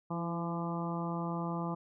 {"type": "harmonic tone with a mistuned harmonic", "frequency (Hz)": 170, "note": "F3", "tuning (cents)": -46, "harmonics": [1, 2, 3, 4, 5, 6, 7], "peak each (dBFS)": [-35, -41, -45, -44, -43, -43, -44], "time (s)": [0.1, 1.75], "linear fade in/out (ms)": 10, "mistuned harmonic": 2, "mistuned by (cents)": -30, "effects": []}